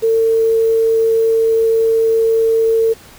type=tone with quantisation; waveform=sine; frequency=450.9 Hz; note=A4; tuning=42 cents sharp; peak=-10 dBFS; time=0.02-2.94 s; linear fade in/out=20 ms; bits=6; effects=pink hiss -41 dBFS RMS until 3.18 s